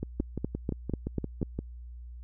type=two click trains; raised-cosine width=3 ms; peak=-16 / -19 dBFS; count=6 / 10; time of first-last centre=0.2-1.429 / 0.03-1.59 s; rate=4.07 / 5.77 Hz; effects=added 60 Hz sine -41 dBFS peak until 2.23 s